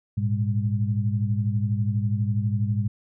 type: tone cluster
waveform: sine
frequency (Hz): 105.6 / 117.8 / 201.7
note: G#2 / A#2 / G3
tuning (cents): +29 / +19 / +50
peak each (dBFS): -23 / -27 / -29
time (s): 0.17-2.88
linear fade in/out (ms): 10
effects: none